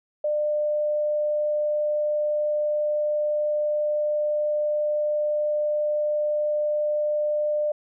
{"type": "tone", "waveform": "sine", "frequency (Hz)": 599, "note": "D5", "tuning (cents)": 34, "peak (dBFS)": -21, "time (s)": [0.24, 7.72], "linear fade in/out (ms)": 5, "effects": []}